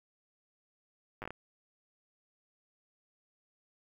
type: slowing click train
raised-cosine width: 0.5 ms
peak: -26 dBFS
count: 6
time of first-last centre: 1.22-1.306 s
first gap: 8 ms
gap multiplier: 1.39
effects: 10-bit